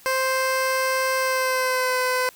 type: tone with pitch glide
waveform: 15% pulse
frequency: 523.3 to 507.5 Hz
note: C5 to B4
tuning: 0 to +47 cents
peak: -14 dBFS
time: 0.06-2.29 s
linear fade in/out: 0 ms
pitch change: -53 cents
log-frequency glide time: 1.18-1.98 s
effects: white hiss -50 dBFS RMS until 2.35 s